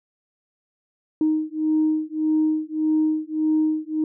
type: beating tone pair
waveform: sine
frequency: 310.3 / 312 Hz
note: D#4 / D#4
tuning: -5 / +5 cents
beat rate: 1.7 Hz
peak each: -21 dBFS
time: 1.21-4.04 s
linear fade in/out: 2 ms
effects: tanh soft clip ceiling -12 dBFS